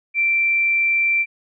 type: tone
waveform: sine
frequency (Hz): 2349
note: D7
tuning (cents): 0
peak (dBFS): -15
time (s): 0.14-1.26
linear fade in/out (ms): 50
effects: none